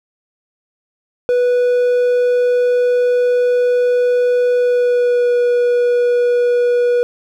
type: tone with pitch glide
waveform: triangle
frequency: 491.7 to 485.5 Hz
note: B4 to B4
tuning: -8 to -30 cents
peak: -9 dBFS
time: 1.29-7.03 s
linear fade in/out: 0 ms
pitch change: -22 cents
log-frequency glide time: 4.56-5.34 s
effects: none